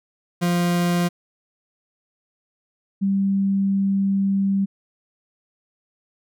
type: tone pair in turn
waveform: 40% pulse / sine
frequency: 174.61 / 195.99 Hz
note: F3 / G3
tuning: 0 / 0 cents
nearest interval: major second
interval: 200 cents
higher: second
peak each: -17 dBFS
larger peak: neither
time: 0.41-1.09 / 3.01-4.66 s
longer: second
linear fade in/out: 20 ms
effects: none